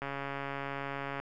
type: click train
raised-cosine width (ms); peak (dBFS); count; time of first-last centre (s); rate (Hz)
0.5; -22; 165; 0.02-1.2; 139
effects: none